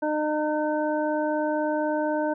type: harmonic tone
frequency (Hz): 304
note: D#4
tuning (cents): -40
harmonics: 1 / 2 / 3 / 5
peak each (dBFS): -27 / -26 / -30 / -35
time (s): 0.02-2.34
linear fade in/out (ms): 10
effects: none